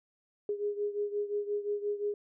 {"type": "beating tone pair", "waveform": "sine", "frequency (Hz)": [410.7, 416.4], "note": ["G#4", "G#4"], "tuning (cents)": [-19, 5], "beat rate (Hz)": 5.7, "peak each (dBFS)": [-32, -36], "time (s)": [0.49, 2.14], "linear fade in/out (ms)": 2, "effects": []}